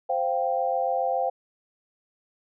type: chord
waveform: sine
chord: C suspended fourth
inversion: none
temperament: just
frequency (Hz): 523.3 / 697.7 / 784.9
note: C5 / F5 / G5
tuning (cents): 0 / -2 / +2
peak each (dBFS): -27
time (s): 0.09-1.3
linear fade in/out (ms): 10
effects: none